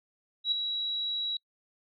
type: tone with ADSR envelope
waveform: sine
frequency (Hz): 3886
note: B7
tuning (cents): -29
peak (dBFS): -22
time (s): 0.44-1.37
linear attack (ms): 78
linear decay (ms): 7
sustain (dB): -7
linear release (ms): 4
effects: noise-tail reverb RT60 0.1 s tail -25 dB re dry